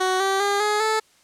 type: tone with pitch steps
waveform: 15% pulse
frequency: 372.7 / 387.9 / 403.6 / 420 / 437.1 Hz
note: F#4 / G4 / G#4 / G#4 / A4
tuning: +13 / -18 / -49 / +19 / -11 cents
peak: -13 dBFS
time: 0-1 s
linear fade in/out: 10 ms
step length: 200 ms
effects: white hiss -58 dBFS RMS until 1.23 s + low-pass 9000 Hz 12 dB/octave